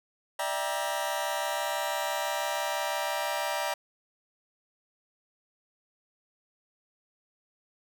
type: chord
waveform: sawtooth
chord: E half-diminished seventh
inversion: third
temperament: just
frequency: 593.3 / 659.3 / 791.1 / 949.3 Hz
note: D5 / E5 / G5 / Bb5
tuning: +18 / 0 / +16 / +31 cents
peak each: -30 / -32 / -31 / -30 dBFS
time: 0.39-3.74 s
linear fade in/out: 5 ms
effects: none